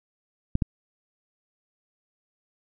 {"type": "clicks", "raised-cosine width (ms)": 5, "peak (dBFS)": -10, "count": 2, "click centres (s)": [0.554, 0.622], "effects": []}